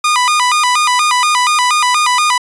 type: tone with vibrato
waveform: sawtooth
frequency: 1100 Hz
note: C#6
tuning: 14 cents flat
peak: -6 dBFS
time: 0.04-2.38 s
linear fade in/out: 5 ms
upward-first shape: square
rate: 4.2 Hz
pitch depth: 180 cents each way
effects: resampled to 24000 Hz